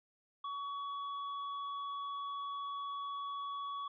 sine tone with tanh clipping, 1127 Hz, C#6, 28 cents sharp, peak -40 dBFS, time 0.44-3.88 s, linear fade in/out 5 ms, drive 10 dB, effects resampled to 11025 Hz

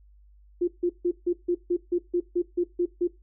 sine tone bursts, 351.6 Hz, F4, 12 cents sharp, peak -20 dBFS, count 12, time 0.61-3.076 s, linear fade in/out 10 ms, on 68 ms, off 150 ms, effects noise-tail reverb RT60 0.2 s tail -17 dB re dry + added 50 Hz sine -52 dBFS peak until 3.22 s

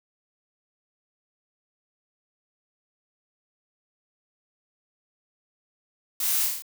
blue noise with echo, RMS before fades -28 dBFS, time 6.2-6.46 s, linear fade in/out 2 ms, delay 27 ms, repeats 6, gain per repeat -2 dB, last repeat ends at 6.622 s, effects none

